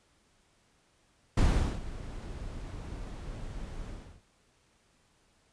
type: noise with ADSR envelope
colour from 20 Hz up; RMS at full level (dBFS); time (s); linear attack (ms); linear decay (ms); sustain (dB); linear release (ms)
brown; -22; 1.37-4.22; 7; 420; -18; 340
effects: pink hiss -68 dBFS RMS until 5.52 s + resampled to 22050 Hz